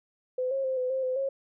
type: tone with pitch steps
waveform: sine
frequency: 508 / 540 / 523 / 506 / 527 / 512 / 543 Hz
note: B4 / C#5 / C5 / B4 / C5 / C5 / C#5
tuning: +49 / -45 / -1 / +42 / +12 / -38 / -36 cents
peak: -26 dBFS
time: 0.38-1.29 s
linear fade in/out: 5 ms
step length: 130 ms
effects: none